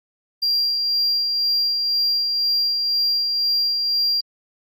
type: tone with tremolo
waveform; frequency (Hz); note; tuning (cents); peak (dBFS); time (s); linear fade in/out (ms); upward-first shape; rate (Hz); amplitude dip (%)
sine; 4760; D8; +22; -14; 0.42-4.21; 10; sine; 2; 40
effects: tanh soft clip ceiling -15 dBFS + Opus 32 kbps